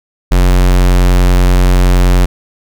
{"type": "tone", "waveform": "square", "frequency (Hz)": 45.24, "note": "F#1", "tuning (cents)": -38, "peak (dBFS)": -6, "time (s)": [0.31, 2.26], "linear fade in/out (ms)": 10, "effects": []}